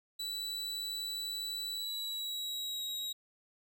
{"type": "tone with pitch glide", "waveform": "40% pulse", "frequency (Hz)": [3951, 3823], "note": ["B7", "A#7"], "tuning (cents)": [0, 43], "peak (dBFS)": -35, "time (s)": [0.19, 3.13], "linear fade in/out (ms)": 10, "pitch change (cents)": -57, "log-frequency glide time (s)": [1.7, 2.86], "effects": []}